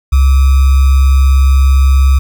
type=tone with sample-and-hold; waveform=sine; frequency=67.2 Hz; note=C2; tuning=47 cents sharp; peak=-4 dBFS; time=0.12-2.19 s; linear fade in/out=10 ms; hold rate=1225 Hz; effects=none